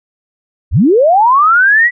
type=linear sweep; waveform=sine; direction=up; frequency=44.53 to 1983 Hz; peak=-5 dBFS; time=0.71-1.91 s; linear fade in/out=50 ms; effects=none